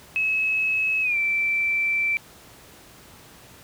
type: tone with pitch glide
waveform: sine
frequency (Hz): 2577 to 2336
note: E7 to D7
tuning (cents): -40 to -10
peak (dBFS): -20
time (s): 0.16-2.17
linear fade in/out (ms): 0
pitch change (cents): -170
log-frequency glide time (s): 1.02-1.17
effects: pink hiss -48 dBFS RMS until 3.63 s + high-pass 60 Hz 12 dB/octave